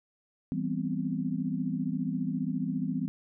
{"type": "chord", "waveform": "sine", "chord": "C major seventh", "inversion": "first", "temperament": "equal", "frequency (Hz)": [164.81, 196, 246.9, 261.6], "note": ["E3", "G3", "B3", "C4"], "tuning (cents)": [0, 0, 0, 0], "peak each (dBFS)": -34, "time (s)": [0.52, 3.08], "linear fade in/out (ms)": 0, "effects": []}